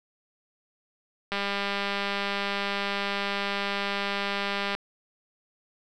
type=click train; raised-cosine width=0.3 ms; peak=-13 dBFS; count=687; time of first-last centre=1.32-4.75 s; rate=200 Hz; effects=none